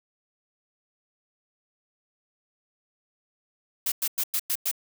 blue noise bursts, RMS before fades -26 dBFS, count 6, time 3.86-4.714 s, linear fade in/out 5 ms, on 59 ms, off 100 ms, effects none

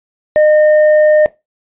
triangle tone with hard clipping, 610 Hz, D#5, 34 cents flat, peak -7 dBFS, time 0.36-1.26 s, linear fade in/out 0 ms, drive 8 dB, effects noise-tail reverb RT60 0.2 s tail -18 dB re dry + resampled to 8000 Hz

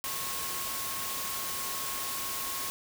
sine tone in noise, 1088 Hz, C#6, 33 cents flat, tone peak -41 dBFS, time 0.04-2.7 s, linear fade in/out 0 ms, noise white, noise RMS -35 dBFS, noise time 0.04-2.7 s, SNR -9 dB, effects none

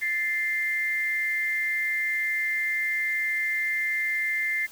sine tone pair together, 1760 / 2093 Hz, A6 / C7, 0 / 0 cents, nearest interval minor third, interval 300 cents, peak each -30 / -25 dBFS, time 0.01-4.67 s, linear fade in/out 20 ms, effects white hiss -49 dBFS RMS until 4.71 s

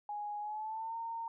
sine tone with pitch glide, 830.6 to 916.3 Hz, G#5 to A#5, 0 to -30 cents, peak -37 dBFS, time 0.09-1.28 s, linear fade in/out 2 ms, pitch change +170 cents, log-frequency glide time 0.4-0.96 s, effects none

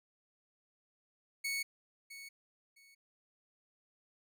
sawtooth tone with echo, 2217 Hz, C#7, in tune, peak -31 dBFS, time 1.44-1.63 s, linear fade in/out 10 ms, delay 660 ms, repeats 2, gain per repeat -13 dB, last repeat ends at 2.95 s, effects none

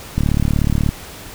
click train, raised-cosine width 5 ms, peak -4 dBFS, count 27, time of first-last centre 0.18-0.89 s, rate 36.6 Hz, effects pink hiss -35 dBFS RMS until 1.34 s

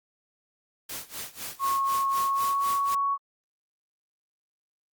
white noise with tremolo, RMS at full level -35 dBFS, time 0.89-2.95 s, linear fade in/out 5 ms, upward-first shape sine, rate 4 Hz, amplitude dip 90%
sine tone with pitch glide, 1093 to 1114.7 Hz, C#6 to C#6, -25 to +9 cents, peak -23 dBFS, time 1.59-3.18 s, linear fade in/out 50 ms, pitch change +34 cents, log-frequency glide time 2.23-2.64 s
effects Opus 48 kbps

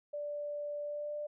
sine tone with pitch glide, 586 to 592.8 Hz, D5 to D5, -4 to +16 cents, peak -36 dBFS, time 0.13-1.27 s, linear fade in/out 10 ms, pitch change +20 cents, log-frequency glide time 0.83-1.14 s, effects none

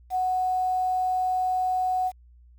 sine tone with quantisation, 740 Hz, F#5, in tune, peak -22 dBFS, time 0.1-2.12 s, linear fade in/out 50 ms, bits 8, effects added 60 Hz sine -50 dBFS peak until 2.58 s

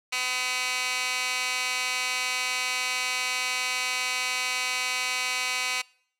15% pulse tone with high-pass filter, 252.7 Hz, B3, 40 cents sharp, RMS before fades -28 dBFS, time 0.12-5.82 s, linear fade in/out 10 ms, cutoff 2100 Hz, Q 1.3, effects noise-tail reverb RT60 0.6 s tail -24 dB re dry + low-pass 10000 Hz 12 dB/octave

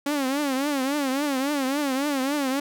sawtooth tone with vibrato, 277.2 Hz, C#4, in tune, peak -19 dBFS, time 0.06-2.6 s, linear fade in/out 5 ms, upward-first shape triangle, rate 3.6 Hz, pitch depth 150 cents each way, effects none

